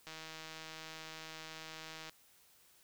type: click train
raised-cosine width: 0.2 ms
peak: -30 dBFS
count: 323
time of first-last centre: 0.07-2.095 s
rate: 159 Hz
effects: white hiss -66 dBFS RMS until 2.83 s